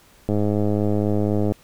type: click train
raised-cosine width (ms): 2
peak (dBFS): -9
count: 129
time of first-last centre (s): 0.29-1.521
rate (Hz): 104
effects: pink hiss -53 dBFS RMS until 1.63 s